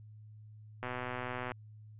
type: click train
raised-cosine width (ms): 0.5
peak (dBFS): -23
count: 87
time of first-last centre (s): 0.83-1.518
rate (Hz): 125
effects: added 107 Hz sine -50 dBFS peak until 1.99 s + resampled to 8000 Hz